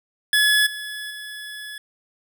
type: tone with level steps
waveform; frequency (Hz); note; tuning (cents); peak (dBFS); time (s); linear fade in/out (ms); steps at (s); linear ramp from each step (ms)
25% pulse; 1703; G#6; +43; -11 / -26 / -29; 0.33-1.78; 2; 0.66 / 1.1; 10
effects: none